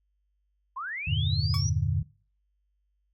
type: linear sweep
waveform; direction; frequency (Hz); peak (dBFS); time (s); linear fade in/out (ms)
sine; up; 973 to 5920; -32; 0.76-1.7; 10
type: chord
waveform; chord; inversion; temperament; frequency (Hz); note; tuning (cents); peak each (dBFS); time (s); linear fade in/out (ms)
sine; E half-diminished seventh; none; equal; 82.41 / 98 / 116.54 / 146.83; E2 / G2 / Bb2 / D3; 0 / 0 / 0 / 0; -30 / -29 / -31 / -29; 1.07-2.03; 10
type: tone with exponential decay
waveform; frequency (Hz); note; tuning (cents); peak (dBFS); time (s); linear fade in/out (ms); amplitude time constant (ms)
sawtooth; 1130; C#6; +33; -28; 1.54-1.67; 1; 27
effects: noise-tail reverb RT60 0.4 s tail -20 dB re dry + added 50 Hz sine -70 dBFS peak until 3.13 s